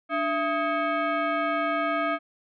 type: tone with frequency modulation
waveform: sine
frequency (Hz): 293.7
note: D4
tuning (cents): 0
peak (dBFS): -23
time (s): 0.09-2.19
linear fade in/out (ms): 50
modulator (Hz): 963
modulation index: 1.7
effects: none